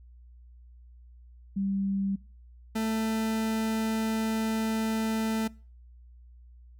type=tone pair in turn; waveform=sine / 40% pulse; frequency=196 / 221.4 Hz; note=G3 / A3; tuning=0 / +11 cents; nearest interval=major second; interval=211 cents; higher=second; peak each=-26 dBFS; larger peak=neither; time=1.56-2.16 / 2.75-5.48 s; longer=second; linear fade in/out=10 ms; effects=noise-tail reverb RT60 0.4 s tail -24 dB re dry + added 60 Hz sine -49 dBFS peak until 6.79 s